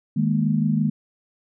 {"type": "chord", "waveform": "sine", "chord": "D# suspended fourth", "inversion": "none", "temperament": "just", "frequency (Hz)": [155.56, 207.4, 233.3], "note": ["D#3", "G#3", "A#3"], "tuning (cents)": [0, -2, 2], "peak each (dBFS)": [-22, -22, -23], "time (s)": [0.16, 0.9], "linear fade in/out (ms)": 10, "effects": []}